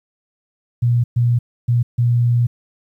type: tone bursts at uneven times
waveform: sine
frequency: 120 Hz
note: B2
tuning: 49 cents flat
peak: -12 dBFS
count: 4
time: 0.82-1.04 / 1.16-1.39 / 1.68-1.83 / 1.98-2.47 s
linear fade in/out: 10 ms
effects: 9-bit